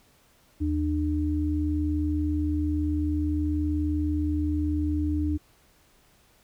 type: tone pair together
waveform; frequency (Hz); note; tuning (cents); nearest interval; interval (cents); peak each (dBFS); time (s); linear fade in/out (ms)
sine; 79.46 / 300; D#2 / D4; +37 / +37; octave + major seventh; 2300; -26; 0.6-5.38; 20
effects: pink hiss -61 dBFS RMS until 6.43 s